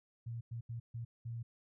sine tone bursts at uneven times, 116.54 Hz, A#2, in tune, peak -39 dBFS, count 5, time 0.26-0.41 / 0.51-0.61 / 0.69-0.8 / 0.94-1.05 / 1.25-1.43 s, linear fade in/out 10 ms, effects none

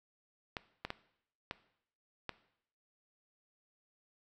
clicks, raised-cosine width 0.3 ms, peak -21 dBFS, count 5, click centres 0.568 / 0.85 / 0.904 / 1.511 / 2.293 s, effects noise-tail reverb RT60 0.7 s tail -17 dB re dry

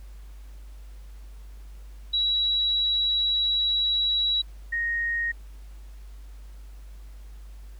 sine tone pair in turn, 3896 / 1864.9 Hz, B7 / A#6, -24 / 0 cents, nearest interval octave + minor second, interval 1276 cents, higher first, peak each -21 / -24 dBFS, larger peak first, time 2.13-4.42 / 4.72-5.32 s, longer first, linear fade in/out 10 ms, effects added 50 Hz sine -40 dBFS peak until 7.79 s + pink hiss -59 dBFS RMS until 7.79 s

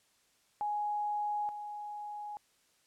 sine tone pair in turn, 833 / 833 Hz, G#5 / G#5, +5 / +5 cents, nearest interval unison, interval 0 cents, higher neither, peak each -31 / -39 dBFS, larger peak first, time 0.61-1.49 / 1.49-2.37 s, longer neither, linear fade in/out 0 ms, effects white hiss -70 dBFS RMS until 2.86 s + low-pass 10000 Hz 12 dB/octave

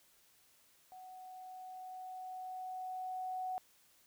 sine tone with level ramp, 743 Hz, F#5, 7 cents sharp, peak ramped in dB -50 to -36 dBFS, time 0.92-3.58 s, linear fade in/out 0 ms, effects white hiss -68 dBFS RMS until 4.06 s

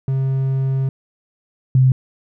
triangle / sine tone pair in turn, 133.8 / 129.92 Hz, C3 / C3, +39 / -12 cents, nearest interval minor second, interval 51 cents, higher first, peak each -14 / -9 dBFS, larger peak second, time 0.08-0.89 / 1.75-1.92 s, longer first, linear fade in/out 2 ms, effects none

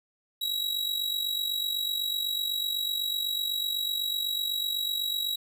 45% pulse tone with amplitude modulation, 3868 Hz, B7, 37 cents flat, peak -25 dBFS, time 0.41-5.36 s, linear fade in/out 10 ms, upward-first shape sine, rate 48 Hz, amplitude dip 65%, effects none

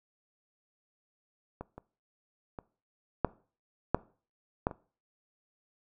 clicks, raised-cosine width 1 ms, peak -25 / -30 / -26 / -10 / -9 / -13 / -27 dBFS, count 7, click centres 1.61 / 1.78 / 2.588 / 3.247 / 3.946 / 4.669 / 4.712 s, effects noise-tail reverb RT60 0.4 s tail -21 dB re dry

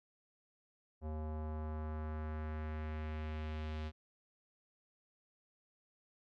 square tone with low-pass filter sweep, 77.5 Hz, D#2, 6 cents flat, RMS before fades -41 dBFS, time 1.01-3.92 s, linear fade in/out 50 ms, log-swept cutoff 740 to 3700 Hz, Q 1.4, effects none

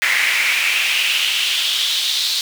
brown noise with high-pass filter sweep, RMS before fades -18 dBFS, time 0.02-2.41 s, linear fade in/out 0 ms, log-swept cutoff 2000 to 4000 Hz, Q 4.2, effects none

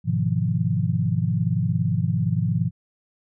sine chord, F half-diminished seventh, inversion first, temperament just, 104.77 / 125.72 / 157.15 / 174.61 Hz, Ab2 / Cb3 / Eb3 / F3, +16 / +31 / +18 / 0 cents, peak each -25 dBFS, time 0.04-2.71 s, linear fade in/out 50 ms, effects none

